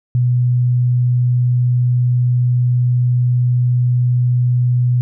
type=tone; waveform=sine; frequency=123.4 Hz; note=B2; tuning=1 cent flat; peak=-11 dBFS; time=0.15-5.01 s; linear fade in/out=0 ms; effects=none